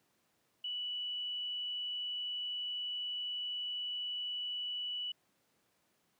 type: tone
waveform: sine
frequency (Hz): 2956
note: F#7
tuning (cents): -2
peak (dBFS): -36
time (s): 0.64-5.12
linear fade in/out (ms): 5
effects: pink hiss -75 dBFS RMS until 6.19 s + high-pass 150 Hz 12 dB/octave